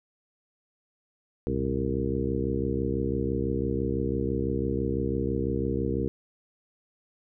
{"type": "harmonic tone with a mistuned harmonic", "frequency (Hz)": 66, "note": "C2", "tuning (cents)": 16, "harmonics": [1, 2, 3, 4, 5, 6, 7], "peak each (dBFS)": [-33, -33, -33, -33, -33, -33, -33], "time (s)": [1.47, 6.08], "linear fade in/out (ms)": 0, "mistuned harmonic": 2, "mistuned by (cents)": -140, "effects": []}